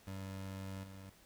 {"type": "tone with level steps", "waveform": "25% pulse", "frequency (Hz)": 96.2, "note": "G2", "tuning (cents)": -32, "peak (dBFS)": [-39, -46], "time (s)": [0.07, 1.1], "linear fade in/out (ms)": 5, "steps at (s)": 0.83, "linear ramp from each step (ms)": 10, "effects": ["pink hiss -64 dBFS RMS until 1.25 s"]}